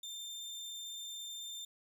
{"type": "tone", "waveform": "30% pulse", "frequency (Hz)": 3591, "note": "A7", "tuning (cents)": 35, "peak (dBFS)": -40, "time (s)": [0.03, 1.65], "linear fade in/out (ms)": 5, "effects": []}